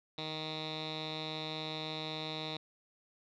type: tone with low-pass filter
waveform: 10% pulse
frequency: 156.4 Hz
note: D#3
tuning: 9 cents sharp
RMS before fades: -40 dBFS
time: 0.18-2.57 s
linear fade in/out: 2 ms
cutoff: 3800 Hz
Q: 8
effects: none